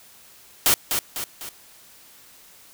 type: noise with echo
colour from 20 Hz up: white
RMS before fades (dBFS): -17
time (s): 0.66-0.74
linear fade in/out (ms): 0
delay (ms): 250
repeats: 3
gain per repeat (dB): -6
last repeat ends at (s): 1.49
effects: white hiss -50 dBFS RMS until 2.73 s